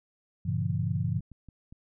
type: chord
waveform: sine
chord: G diminished seventh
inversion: none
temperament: just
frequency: 98 / 117.6 / 141.12 / 169.34 Hz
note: G2 / Bb2 / Db3 / Fb3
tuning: 0 / +16 / +31 / +47 cents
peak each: -31 / -32 / -32 / -32 dBFS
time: 0.45-1.2 s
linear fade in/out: 10 ms
type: clicks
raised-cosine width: 5 ms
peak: -35 dBFS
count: 4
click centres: 1.205 / 1.317 / 1.487 / 1.725 s
effects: none